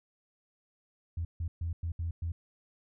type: tone bursts at uneven times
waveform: sine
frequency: 84 Hz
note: E2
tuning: 33 cents sharp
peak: -30 dBFS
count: 6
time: 1.17-1.25 / 1.4-1.48 / 1.61-1.73 / 1.83-1.92 / 1.99-2.11 / 2.22-2.32 s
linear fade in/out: 5 ms
effects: tanh soft clip ceiling -26 dBFS